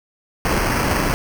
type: noise with sample-and-hold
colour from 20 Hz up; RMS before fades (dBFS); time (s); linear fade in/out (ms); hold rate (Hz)
pink; -19; 0.45-1.14; 0; 3675
effects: none